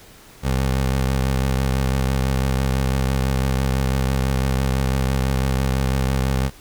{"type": "tone with vibrato", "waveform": "20% pulse", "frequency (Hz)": 66, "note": "C2", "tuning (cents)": 16, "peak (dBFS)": -13, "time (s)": [0.42, 6.51], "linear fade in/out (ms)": 50, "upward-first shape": "sine", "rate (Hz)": 6, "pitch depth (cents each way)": 48, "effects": ["pink hiss -46 dBFS RMS until 6.6 s"]}